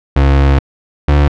35% pulse tone pair in turn, 69.3 / 72.42 Hz, C#2 / D2, 0 / -24 cents, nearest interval minor second, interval 76 cents, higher second, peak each -5 dBFS, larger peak neither, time 0.16-0.59 / 1.08-1.28 s, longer first, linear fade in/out 5 ms, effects low-pass 3000 Hz 12 dB/octave

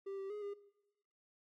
triangle tone with pitch steps, 392.5 / 389.1 / 417.8 / 404.3 Hz, G4 / G4 / G#4 / G#4, +2 / -13 / +10 / -46 cents, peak -39 dBFS, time 0.06-0.54 s, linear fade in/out 10 ms, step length 120 ms, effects noise-tail reverb RT60 0.9 s tail -18 dB re dry + AAC 64 kbps

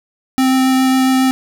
square tone with vibrato, 261.2 Hz, C4, 3 cents flat, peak -11 dBFS, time 0.38-1.31 s, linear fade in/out 0 ms, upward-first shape triangle, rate 7.3 Hz, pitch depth 9 cents each way, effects none

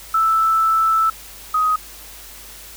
sine tone pair in turn, 1318.5 / 1256.6 Hz, E6 / D#6, 0 / +17 cents, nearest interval minor second, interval 83 cents, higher first, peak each -13 / -14 dBFS, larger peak first, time 0.14-1.1 / 1.54-1.76 s, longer first, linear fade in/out 5 ms, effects added 50 Hz sine -45 dBFS peak until 2.76 s + white hiss -39 dBFS RMS until 2.76 s

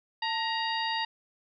harmonic tone with a mistuned harmonic, 941 Hz, A#5, 16 cents sharp, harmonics 1 / 2 / 3 / 4 / 5, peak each -31 / -34 / -36 / -37 / -38 dBFS, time 0.22-1.05 s, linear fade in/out 5 ms, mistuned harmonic 1, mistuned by -86 cents, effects none

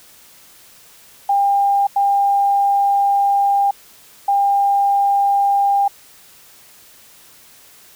sine tone bursts at uneven times, 800 Hz, G5, 35 cents sharp, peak -12 dBFS, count 3, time 1.29-1.87 / 1.96-3.71 / 4.28-5.88 s, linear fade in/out 5 ms, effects white hiss -46 dBFS RMS until 7.95 s

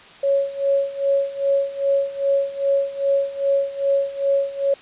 sine tone with tremolo, 554.4 Hz, C#5, in tune, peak -14 dBFS, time 0.23-4.74 s, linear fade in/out 5 ms, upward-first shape sine, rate 2.5 Hz, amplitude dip 85%, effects white hiss -44 dBFS RMS until 4.81 s + resampled to 8000 Hz

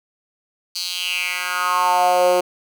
10% pulse tone with high-pass filter sweep, 180 Hz, F#3, 47 cents flat, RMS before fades -19 dBFS, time 0.75-2.41 s, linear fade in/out 10 ms, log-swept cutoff 4600 to 430 Hz, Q 4.3, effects none

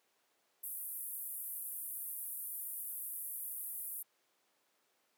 white band-pass noise, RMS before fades -43 dBFS, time 0.63-4.03 s, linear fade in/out 10 ms, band 10000 to 15000 Hz, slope 48 dB/octave, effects pink hiss -75 dBFS RMS until 5.17 s + high-pass 400 Hz 12 dB/octave

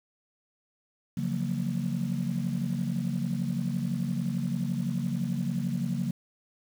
sine chord, Gb major seventh, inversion second, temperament just, 138.75 / 173.43 / 185 / 231.2 Hz, Db3 / F3 / Gb3 / Bb3, +2 / -12 / 0 / -14 cents, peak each -32 dBFS, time 1.17-6.11 s, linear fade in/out 5 ms, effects tanh soft clip ceiling -19 dBFS + 8-bit

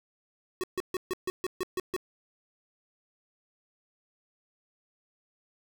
square tone bursts, 370 Hz, F#4, in tune, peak -29 dBFS, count 9, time 0.61-1.964 s, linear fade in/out 0 ms, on 26 ms, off 140 ms, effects none

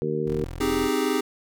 harmonic tone, 76.6 Hz, D#2, 27 cents flat, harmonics 2 / 3 / 4 / 5 / 6, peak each -30 / -32 / -34 / -28 / -28 dBFS, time 0.02-0.44 s, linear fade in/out 0 ms
20% pulse tone, 42.52 Hz, F1, 46 cents flat, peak -28 dBFS, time 0.25-0.9 s, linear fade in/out 50 ms
square chord, Ab major seventh, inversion first, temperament equal, 261.6 / 311.1 / 392 / 415.3 Hz, C4 / Eb4 / G4 / Ab4, 0 / 0 / 0 / 0 cents, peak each -28 dBFS, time 0.6-1.21 s, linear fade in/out 10 ms
effects none

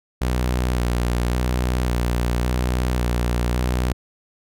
sawtooth tone with vibrato, 61 Hz, B1, 21 cents flat, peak -15 dBFS, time 0.21-3.93 s, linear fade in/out 10 ms, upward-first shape square, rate 0.9 Hz, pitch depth 28 cents each way, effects none

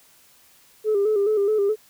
sine tone with vibrato, 415.3 Hz, G#4, in tune, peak -16 dBFS, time 0.84-1.76 s, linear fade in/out 50 ms, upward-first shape square, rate 4.7 Hz, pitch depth 64 cents each way, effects tanh soft clip ceiling -14 dBFS + white hiss -55 dBFS RMS until 1.89 s

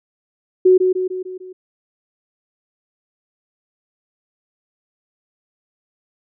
sine tone with echo, 370 Hz, F#4, in tune, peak -7 dBFS, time 0.65-0.78 s, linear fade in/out 10 ms, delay 150 ms, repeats 5, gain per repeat -5 dB, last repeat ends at 1.53 s, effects none

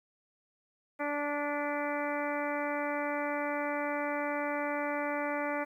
harmonic tone with a mistuned harmonic, 291.5 Hz, D4, 13 cents flat, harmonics 1 / 2 / 3 / 4 / 5 / 6 / 7 / 8, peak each -37 / -35 / -38 / -41 / -41 / -44 / -41 / -44 dBFS, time 0.99-5.65 s, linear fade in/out 20 ms, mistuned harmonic 7, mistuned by -18 cents, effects 11-bit

